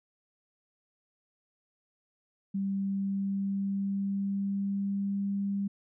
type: tone with pitch glide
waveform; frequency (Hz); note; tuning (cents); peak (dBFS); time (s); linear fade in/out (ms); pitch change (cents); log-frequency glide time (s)
sine; 196 to 198.97; G3 to G3; 0 to +26; -28; 2.54-5.68; 10; +26; 2.79-5.32
effects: none